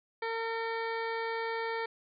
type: harmonic tone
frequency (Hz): 454.9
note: A#4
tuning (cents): -42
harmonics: 1 / 2 / 3 / 4 / 5 / 7 / 8 / 9 / 10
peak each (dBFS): -35 / -37 / -43 / -40 / -43 / -53 / -54 / -54 / -53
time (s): 0.22-1.86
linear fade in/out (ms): 5
effects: none